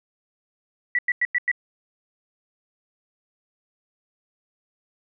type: tone bursts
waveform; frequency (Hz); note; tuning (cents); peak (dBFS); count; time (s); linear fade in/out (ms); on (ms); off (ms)
sine; 1953; B6; -20; -18; 5; 0.95-1.515; 2; 37; 95
effects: none

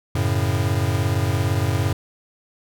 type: chord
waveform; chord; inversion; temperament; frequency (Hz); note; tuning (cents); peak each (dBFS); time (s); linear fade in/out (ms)
square; F# minor; none; equal; 92.5 / 110 / 138.59; F#2 / A2 / C#3; 0 / 0 / 0; -23 / -23 / -26; 0.15-1.93; 5
effects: none

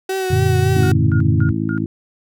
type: tone with vibrato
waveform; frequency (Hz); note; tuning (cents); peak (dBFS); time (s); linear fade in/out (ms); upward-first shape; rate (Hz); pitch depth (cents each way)
35% pulse; 376.6; F#4; +31; -17; 0.09-0.92; 5; triangle; 3.6; 37
type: chord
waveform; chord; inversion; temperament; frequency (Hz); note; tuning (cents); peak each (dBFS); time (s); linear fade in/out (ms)
sine; Gb augmented; none; equal; 92.5 / 116.54 / 146.83; Gb2 / Bb2 / D3; 0 / 0 / 0; -17 / -17 / -18; 0.3-1.52; 10
type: harmonic tone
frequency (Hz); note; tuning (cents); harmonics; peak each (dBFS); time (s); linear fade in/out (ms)
54.1; A1; -29; 2 / 3 / 4 / 5 / 6; -24 / -24 / -24 / -24 / -24; 0.75-1.86; 5
type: tone bursts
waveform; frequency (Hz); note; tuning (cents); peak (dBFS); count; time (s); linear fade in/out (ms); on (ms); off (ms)
sine; 1425; F6; +34; -27; 4; 0.83-1.778; 0; 87; 200
effects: none

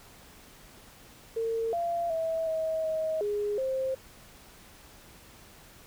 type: tone with pitch steps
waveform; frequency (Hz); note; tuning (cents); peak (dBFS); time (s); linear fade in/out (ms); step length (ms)
sine; 454.1 / 685 / 651 / 640 / 634 / 413.7 / 527; A#4 / F5 / E5 / D#5 / D#5 / G#4 / C5; -45 / -34 / -22 / +49 / +32 / -7 / +12; -27; 1.36-3.95; 10; 370
effects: pink hiss -53 dBFS RMS until 5.86 s

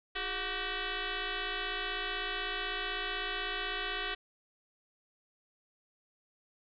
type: tone with frequency modulation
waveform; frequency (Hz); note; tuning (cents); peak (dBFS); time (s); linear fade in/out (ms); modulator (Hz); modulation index
sine; 730; F#5; -24; -33; 0.15-4.15; 10; 379; 7.6
effects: none

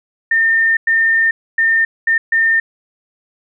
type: tone bursts at uneven times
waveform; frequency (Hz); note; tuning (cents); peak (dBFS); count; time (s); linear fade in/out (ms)
sine; 1812; A#6; -50; -10; 5; 0.31-0.77 / 0.87-1.31 / 1.58-1.85 / 2.07-2.18 / 2.32-2.6; 5
effects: none

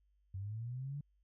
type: linear sweep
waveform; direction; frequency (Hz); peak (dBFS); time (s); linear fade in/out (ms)
sine; up; 92.5 to 146.83; -39; 0.34-1.01; 5
effects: added 50 Hz sine -70 dBFS peak until 1.23 s

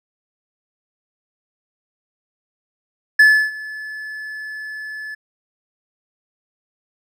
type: tone with ADSR envelope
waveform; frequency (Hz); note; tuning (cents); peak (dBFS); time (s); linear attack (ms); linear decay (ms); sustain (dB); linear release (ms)
triangle; 1727; A6; -33; -4; 3.19-5.15; 7; 310; -22; 10
effects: none

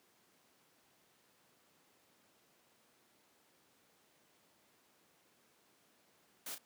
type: noise with echo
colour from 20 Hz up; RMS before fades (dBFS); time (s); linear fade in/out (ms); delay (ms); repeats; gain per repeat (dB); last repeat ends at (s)
white; -44; 6.46-6.55; 5; 33; 1; -8; 6.583
effects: pink hiss -70 dBFS RMS until 6.65 s + high-pass 200 Hz 12 dB/octave

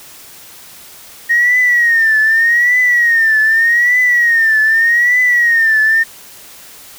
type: tone with vibrato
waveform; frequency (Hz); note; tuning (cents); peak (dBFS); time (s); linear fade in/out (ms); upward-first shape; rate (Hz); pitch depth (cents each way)
sine; 1864.7; A#6; 0; -7; 1.29-6.04; 20; triangle; 0.83; 130
effects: tanh soft clip ceiling -3 dBFS + white hiss -37 dBFS RMS until 6.98 s

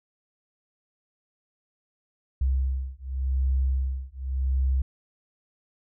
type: beating tone pair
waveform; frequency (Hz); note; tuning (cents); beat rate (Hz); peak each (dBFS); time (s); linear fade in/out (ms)
sine; 65.41 / 66.29; C2 / C2; 0 / +23; 0.88; -26; 2.41-4.82; 5
effects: none

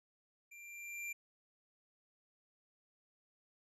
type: tone with level ramp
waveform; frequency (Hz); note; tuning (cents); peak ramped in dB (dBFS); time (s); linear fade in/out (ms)
square; 2370; D7; +15; -54 to -40; 0.51-1.13; 10
effects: resampled to 32000 Hz

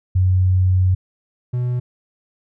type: tone pair in turn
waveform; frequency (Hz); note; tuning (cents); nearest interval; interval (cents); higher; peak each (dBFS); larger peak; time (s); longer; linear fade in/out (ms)
sine / triangle; 92.5 / 123.47; F#2 / B2; 0 / 0; perfect fourth; 500; second; -12 / -16; first; 0.15-0.95 / 1.53-1.8; first; 10
effects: none

